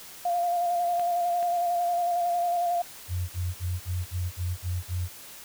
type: tone with vibrato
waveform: sine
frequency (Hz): 698.5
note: F5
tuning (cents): 0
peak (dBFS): -23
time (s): 0.25-2.82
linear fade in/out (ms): 5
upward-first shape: square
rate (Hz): 11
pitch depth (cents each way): 21
type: clicks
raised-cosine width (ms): 0.3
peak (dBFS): -25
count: 2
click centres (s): 0.996 / 1.428
type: tone bursts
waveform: sine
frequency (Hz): 89.5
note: F2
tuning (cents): +43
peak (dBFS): -26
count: 8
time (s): 3.08-5.089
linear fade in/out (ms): 50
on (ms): 210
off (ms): 47
effects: white hiss -45 dBFS RMS until 5.44 s